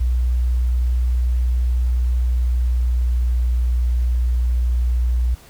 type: tone with pitch glide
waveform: sine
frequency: 61.2 to 60.6 Hz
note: B1 to B1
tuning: -15 to -32 cents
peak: -15 dBFS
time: 0-5.35 s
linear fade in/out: 10 ms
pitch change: -17 cents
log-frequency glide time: 2.15-3.29 s
effects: pink hiss -47 dBFS RMS until 5.49 s